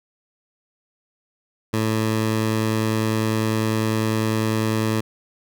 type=tone; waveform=15% pulse; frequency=110 Hz; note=A2; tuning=in tune; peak=-13 dBFS; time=1.73-5.01 s; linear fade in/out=10 ms; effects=none